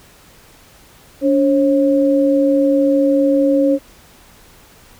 sine tone pair together, 285.6 / 541 Hz, D4 / C#5, -48 / -42 cents, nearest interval major seventh, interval 1106 cents, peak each -13 / -14 dBFS, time 1.21-3.79 s, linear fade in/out 50 ms, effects pink hiss -46 dBFS RMS until 4.99 s

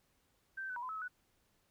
sine tone with pitch steps, 1563 / 1554 / 1501 / 959 / 1017 / 1297 / 1287 / 1479 Hz, G6 / G6 / F#6 / A#5 / C6 / E6 / E6 / F#6, -6 / -16 / +24 / +49 / -50 / -28 / -42 / -1 cents, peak -39 dBFS, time 0.57-1.082 s, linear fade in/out 10 ms, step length 64 ms, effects pink hiss -75 dBFS RMS until 1.7 s

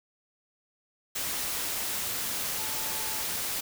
sine tone in noise, 875 Hz, A5, 10 cents flat, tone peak -43 dBFS, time 2.58-3.22 s, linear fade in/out 10 ms, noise white, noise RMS -32 dBFS, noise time 1.15-3.61 s, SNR -14 dB, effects none

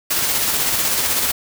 white noise with tremolo, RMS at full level -18 dBFS, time 0.1-1.32 s, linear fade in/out 10 ms, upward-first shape square, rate 16 Hz, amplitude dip 25%, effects none

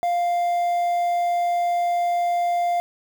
triangle tone with quantisation, 698.5 Hz, F5, in tune, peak -17 dBFS, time 0.03-2.8 s, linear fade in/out 0 ms, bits 7, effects none

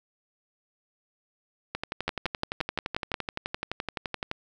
two click trains, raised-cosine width 0.3 ms, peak -14 / -11 dBFS, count 31 / 7, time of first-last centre 1.75-4.314 / 2.08-3.142 s, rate 11.7 / 5.65 Hz, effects none

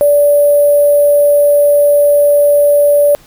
sine tone with sample-and-hold, 580 Hz, D5, 22 cents flat, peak -5 dBFS, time 0.01-3.15 s, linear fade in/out 0 ms, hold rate 11025 Hz, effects pink hiss -44 dBFS RMS until 3.26 s

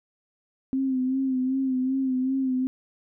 sine tone with vibrato, 261.6 Hz, C4, in tune, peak -22 dBFS, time 0.73-2.67 s, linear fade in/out 0 ms, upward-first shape sine, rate 2.6 Hz, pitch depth 45 cents each way, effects none

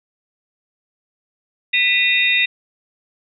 sine tone cluster, 1985 / 2456 / 2698 / 3699 Hz, B6 / D#7 / E7 / A#7, +8 / -23 / +40 / -14 cents, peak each -19 dBFS, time 1.73-2.46 s, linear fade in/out 10 ms, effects none

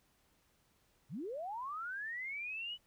sine linear sweep, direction up, 101.9 to 2995 Hz, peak -39 dBFS, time 1.09-2.78 s, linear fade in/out 50 ms, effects pink hiss -73 dBFS RMS until 2.86 s

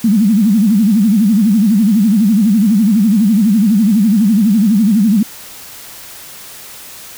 sine tone with vibrato, 211.4 Hz, G#3, 31 cents sharp, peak -7 dBFS, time 0.04-5.23 s, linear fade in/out 5 ms, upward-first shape sine, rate 12 Hz, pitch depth 180 cents each way, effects white hiss -33 dBFS RMS until 7.17 s

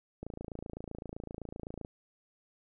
click train, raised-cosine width 2 ms, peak -27 dBFS, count 46, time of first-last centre 0.23-1.849 s, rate 27.8 Hz, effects none

